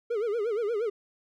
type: tone with vibrato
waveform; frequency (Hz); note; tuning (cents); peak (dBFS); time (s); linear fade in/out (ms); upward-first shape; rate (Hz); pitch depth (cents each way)
triangle; 440; A4; 0; -24; 0.1-0.9; 10; sine; 8.5; 160
effects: none